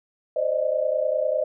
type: tone cluster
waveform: sine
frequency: 520 / 595 / 625 Hz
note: C5 / D5 / D#5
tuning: -11 / +22 / +8 cents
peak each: -25 dBFS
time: 0.36-1.44 s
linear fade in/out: 5 ms
effects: none